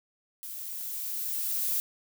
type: noise with level ramp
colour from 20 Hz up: violet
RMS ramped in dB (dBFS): -40 to -28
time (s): 0.43-1.8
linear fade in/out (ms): 0
effects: none